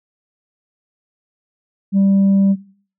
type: tone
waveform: sine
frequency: 196 Hz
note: G3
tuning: in tune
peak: -8 dBFS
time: 1.92-2.56 s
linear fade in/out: 50 ms
effects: noise-tail reverb RT60 0.5 s tail -20 dB re dry + tanh soft clip ceiling -9 dBFS